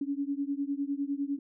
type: beating tone pair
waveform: sine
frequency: 277.2 / 287.1 Hz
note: C#4 / D4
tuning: 0 / -39 cents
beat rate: 9.9 Hz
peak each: -32 / -33 dBFS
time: 0.01-1.39 s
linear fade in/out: 5 ms
effects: none